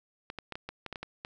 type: clicks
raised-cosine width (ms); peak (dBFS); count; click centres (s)
0.3; -22; 10; 0.301 / 0.387 / 0.523 / 0.555 / 0.69 / 0.863 / 0.927 / 0.958 / 1.03 / 1.249
effects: none